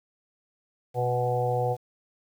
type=harmonic tone with a mistuned harmonic; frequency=123.47 Hz; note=B2; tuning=in tune; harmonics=1 / 3 / 4 / 5 / 6 / 7; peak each=-28 / -38 / -27 / -38 / -29 / -37 dBFS; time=0.94-1.77 s; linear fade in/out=50 ms; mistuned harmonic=7; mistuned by=-22 cents; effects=9-bit